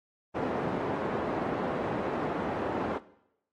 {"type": "band-pass noise", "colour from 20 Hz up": "pink", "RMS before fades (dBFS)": -32, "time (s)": [0.34, 2.99], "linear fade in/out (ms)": 20, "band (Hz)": [220, 940], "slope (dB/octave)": 12, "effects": ["noise-tail reverb RT60 0.8 s tail -18 dB re dry", "AAC 32 kbps"]}